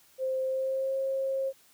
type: tone with pitch glide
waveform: sine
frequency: 523.3 to 536.5 Hz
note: C5 to C5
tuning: 0 to +43 cents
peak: -27 dBFS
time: 0.18-1.53 s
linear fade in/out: 50 ms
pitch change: +43 cents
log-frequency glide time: 0.43-0.96 s
effects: white hiss -61 dBFS RMS until 1.73 s